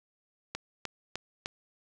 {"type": "click train", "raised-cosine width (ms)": 0.2, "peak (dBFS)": -17, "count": 4, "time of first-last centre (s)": [0.55, 1.459], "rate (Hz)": 3.3, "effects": []}